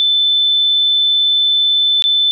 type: tone with dropouts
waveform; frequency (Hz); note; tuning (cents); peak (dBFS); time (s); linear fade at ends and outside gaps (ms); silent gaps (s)
sine; 3522; A7; +1; -10; 0-2.31; 0; 2.023-2.04
effects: none